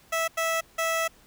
15% pulse tone bursts at uneven times, 655 Hz, E5, 11 cents flat, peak -18 dBFS, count 3, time 0.12-0.28 / 0.37-0.61 / 0.78-1.08 s, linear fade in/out 10 ms, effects pink hiss -57 dBFS RMS until 1.26 s

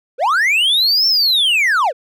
triangle linear two-way sweep, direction up then down, 440 to 5450 to 440 Hz, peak -10 dBFS, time 0.18-1.93 s, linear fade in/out 50 ms, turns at 1.07 s, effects none

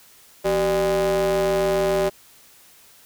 square ring-modulated tone, 106.7 Hz, G#2, 47 cents sharp, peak -16 dBFS, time 0.44-2.1 s, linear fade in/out 20 ms, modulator 490 Hz, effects white hiss -51 dBFS RMS until 3.05 s

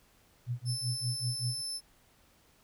sine tone with tremolo, 121.7 Hz, B2, 25 cents flat, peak -29 dBFS, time 0.46-1.62 s, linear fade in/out 50 ms, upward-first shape sine, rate 5.2 Hz, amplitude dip 100%
30% pulse tone, 5274 Hz, E8, in tune, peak -31 dBFS, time 0.65-1.81 s, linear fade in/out 50 ms
effects pink hiss -65 dBFS RMS until 2.63 s

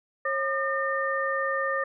sine tone cluster, 542 / 1210 / 1816 Hz, C#5 / D#6 / A#6, -39 / -49 / -46 cents, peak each -29 dBFS, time 0.25-1.84 s, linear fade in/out 5 ms, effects none

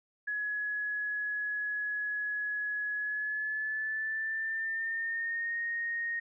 sine tone with pitch glide, 1686 to 1860 Hz, G#6 to A#6, +26 to -4 cents, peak -31 dBFS, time 0.27-6.2 s, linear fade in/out 10 ms, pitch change +170 cents, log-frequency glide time 2.96-5.58 s, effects none

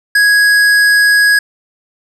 sine tone with hard clipping, 1661.2 Hz, G#6, in tune, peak -8 dBFS, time 0.15-1.39 s, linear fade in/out 5 ms, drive 12 dB, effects none

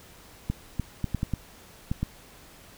clicks, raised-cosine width 5 ms, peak -14 dBFS, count 8, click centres 0.5 / 0.797 / 1.043 / 1.147 / 1.231 / 1.337 / 1.915 / 2.03 s, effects pink hiss -51 dBFS RMS until 2.77 s

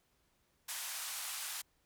white band-pass noise, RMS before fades -42 dBFS, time 0.68-1.62 s, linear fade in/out 10 ms, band 790 to 13000 Hz, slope 24 dB/octave, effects pink hiss -75 dBFS RMS until 1.85 s

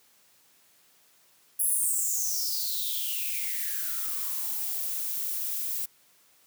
violet noise with high-pass filter sweep, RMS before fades -30 dBFS, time 1.59-5.86 s, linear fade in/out 10 ms, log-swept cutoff 11000 to 260 Hz, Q 8.9, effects white hiss -62 dBFS RMS until 6.46 s + high-pass 100 Hz 12 dB/octave

